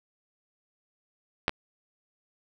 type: clicks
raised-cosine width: 0.3 ms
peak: -6 / -15 dBFS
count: 2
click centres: 1.481 / 1.494 s
effects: none